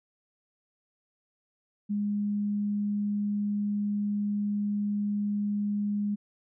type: tone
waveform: sine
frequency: 205.7 Hz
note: G#3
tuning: 16 cents flat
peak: -26 dBFS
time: 1.89-6.16 s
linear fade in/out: 20 ms
effects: none